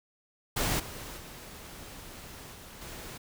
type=noise with level steps; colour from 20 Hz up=pink; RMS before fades=-29 / -42 / -46 / -48 / -43 dBFS; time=0.56-3.18 s; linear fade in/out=10 ms; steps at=0.79 / 1.17 / 2.53 / 2.81 s; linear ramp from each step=10 ms; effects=none